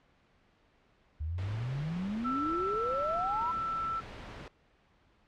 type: exponential sweep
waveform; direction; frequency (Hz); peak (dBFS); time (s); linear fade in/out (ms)
sine; up; 73.42 to 1023; -32; 1.2-3.52; 10
type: noise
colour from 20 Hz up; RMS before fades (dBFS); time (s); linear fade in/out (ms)
pink; -45; 1.38-4.48; 2
type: tone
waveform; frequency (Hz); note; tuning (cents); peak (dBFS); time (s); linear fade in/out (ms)
sine; 1331; E6; +16; -31; 2.24-4.01; 20
effects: pink hiss -67 dBFS RMS until 5.27 s + low-pass 3000 Hz 12 dB/octave